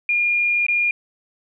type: tone with dropouts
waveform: sine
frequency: 2418 Hz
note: D7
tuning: 50 cents sharp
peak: -16 dBFS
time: 0.09-0.91 s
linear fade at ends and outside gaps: 2 ms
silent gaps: 0.666-0.684 s
effects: none